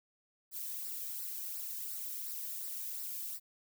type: noise with flanger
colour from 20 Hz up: violet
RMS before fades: -41 dBFS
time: 0.51-3.4 s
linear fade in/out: 50 ms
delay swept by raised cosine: 0.3 to 1.5 ms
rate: 2.8 Hz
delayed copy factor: -0.6
effects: none